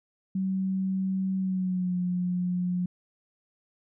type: tone with pitch glide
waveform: sine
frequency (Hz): 190 to 179.34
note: F#3 to F3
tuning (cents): +46 to +46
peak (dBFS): -25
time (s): 0.35-2.86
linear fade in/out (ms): 5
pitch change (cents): -100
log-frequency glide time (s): 1.37-1.97
effects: none